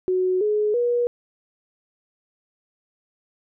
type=tone with pitch steps; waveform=sine; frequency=369.3 / 421.8 / 481.7 Hz; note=F#4 / G#4 / B4; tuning=-3 / +27 / -43 cents; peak=-18 dBFS; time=0.08-1.07 s; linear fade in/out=0 ms; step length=330 ms; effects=none